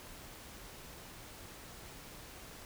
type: silence
effects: pink hiss -51 dBFS RMS until 2.65 s